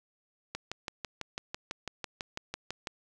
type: click train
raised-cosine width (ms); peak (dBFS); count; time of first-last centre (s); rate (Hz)
0.2; -18; 15; 0.55-2.872; 6.03
effects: none